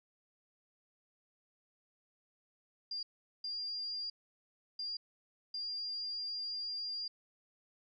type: tone bursts at uneven times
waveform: sine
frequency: 4798 Hz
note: D8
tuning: 36 cents sharp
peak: -37 dBFS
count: 4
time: 2.91-3.03 / 3.44-4.1 / 4.79-4.97 / 5.54-7.08 s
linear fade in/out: 5 ms
effects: none